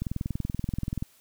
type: click train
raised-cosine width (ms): 5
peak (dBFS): -17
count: 22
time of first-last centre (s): 0.02-1.025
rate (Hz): 20.9
effects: white hiss -60 dBFS RMS until 1.2 s